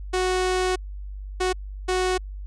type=tone bursts at uneven times; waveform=sawtooth; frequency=368.9 Hz; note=F#4; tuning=5 cents flat; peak=-17 dBFS; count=3; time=0.13-0.76 / 1.4-1.53 / 1.88-2.18 s; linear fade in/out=10 ms; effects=added 49 Hz sine -32 dBFS peak until 2.46 s + resampled to 22050 Hz